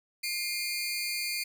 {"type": "tone cluster", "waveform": "sawtooth", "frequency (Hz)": [2115, 2425, 4566], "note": ["C7", "D#7", "D8"], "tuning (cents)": [18, -45, -50], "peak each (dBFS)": [-34, -31, -32], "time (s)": [0.23, 1.44], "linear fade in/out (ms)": 10, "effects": []}